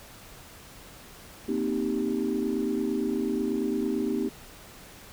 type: chord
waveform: sine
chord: C minor seventh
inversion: third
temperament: equal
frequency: 233.1 / 261.6 / 311.1 / 392 Hz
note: Bb3 / C4 / Eb4 / G4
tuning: 0 / 0 / 0 / 0 cents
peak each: -30 dBFS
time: 1.48-4.29 s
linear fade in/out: 10 ms
effects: tanh soft clip ceiling -17 dBFS + pink hiss -48 dBFS RMS until 5.12 s